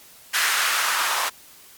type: noise with band-pass filter sweep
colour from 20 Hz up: blue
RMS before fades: -22 dBFS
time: 0.33-1.3 s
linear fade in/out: 20 ms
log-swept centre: 1600 to 1000 Hz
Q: 1.8
effects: white hiss -48 dBFS RMS until 1.77 s + MP3 96 kbps